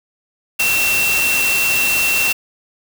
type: tone in noise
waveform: sine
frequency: 2709 Hz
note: E7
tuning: 47 cents sharp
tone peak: -15 dBFS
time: 0.59-2.33 s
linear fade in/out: 10 ms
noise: white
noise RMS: -20 dBFS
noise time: 0.59-2.33 s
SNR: +2 dB
effects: none